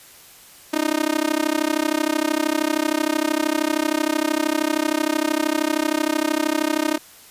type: tone with amplitude modulation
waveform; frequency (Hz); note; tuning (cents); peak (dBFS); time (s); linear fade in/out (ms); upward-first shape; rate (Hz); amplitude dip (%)
sawtooth; 308.5; D#4; -15; -11; 0.73-6.98; 10; sine; 33; 100
effects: white hiss -46 dBFS RMS until 7.3 s + resampled to 32000 Hz